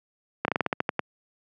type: slowing click train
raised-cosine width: 0.5 ms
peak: -8 dBFS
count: 10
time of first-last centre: 0.45-0.993 s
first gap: 31 ms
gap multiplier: 1.16
effects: high-pass 150 Hz 12 dB/octave